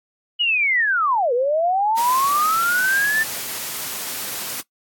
sine linear two-way sweep, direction down then up, 2953 to 466.2 to 1793 Hz, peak -16 dBFS, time 0.39-3.24 s, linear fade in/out 20 ms, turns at 1.33 s
white high-pass noise, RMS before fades -28 dBFS, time 1.96-4.62 s, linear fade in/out 20 ms, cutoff 130 Hz, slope 12 dB/octave
effects noise-tail reverb RT60 0.1 s tail -19 dB re dry + AAC 64 kbps

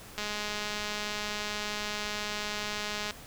click train, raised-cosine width 0.2 ms, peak -17 dBFS, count 613, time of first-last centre 0.18-3.108 s, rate 209 Hz, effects pink hiss -48 dBFS RMS until 3.26 s

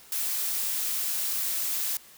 blue noise, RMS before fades -29 dBFS, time 0.12-1.97 s, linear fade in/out 2 ms, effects white hiss -52 dBFS RMS until 2.17 s

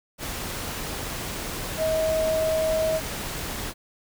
sine tone in noise, 636 Hz, D#5, 38 cents sharp, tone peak -21 dBFS, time 1.77-3.01 s, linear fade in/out 50 ms, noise pink, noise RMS -32 dBFS, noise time 0.18-3.74 s, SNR +8 dB, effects none

